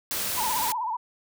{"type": "noise", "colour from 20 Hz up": "white", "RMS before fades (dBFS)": -29, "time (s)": [0.11, 0.72], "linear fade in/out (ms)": 0}
{"type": "tone with vibrato", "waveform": "sine", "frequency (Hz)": 932.3, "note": "A#5", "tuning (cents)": 0, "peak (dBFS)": -26, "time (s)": [0.37, 0.97], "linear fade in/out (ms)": 10, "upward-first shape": "sine", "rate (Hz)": 16, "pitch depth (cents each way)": 130}
{"effects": []}